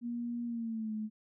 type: tone with pitch glide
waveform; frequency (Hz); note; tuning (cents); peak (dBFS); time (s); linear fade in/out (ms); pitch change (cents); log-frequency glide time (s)
sine; 237.9 to 215.6; A#3 to A3; +35 to -35; -34; 0.01-1.1; 50; -170; 0.45-0.93
effects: none